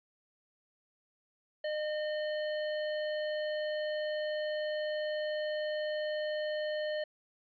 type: tone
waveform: square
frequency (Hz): 609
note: D#5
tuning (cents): -37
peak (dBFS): -33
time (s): 1.64-7.04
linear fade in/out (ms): 5
effects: resampled to 11025 Hz